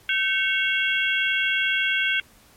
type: harmonic tone with a mistuned harmonic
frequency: 550 Hz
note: C#5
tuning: 14 cents flat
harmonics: 3 / 4 / 5 / 6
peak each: -24 / -25 / -26 / -27 dBFS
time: 0.09-2.2 s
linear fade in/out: 2 ms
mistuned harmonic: 3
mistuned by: -120 cents
effects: pink hiss -54 dBFS RMS until 2.56 s + MP3 64 kbps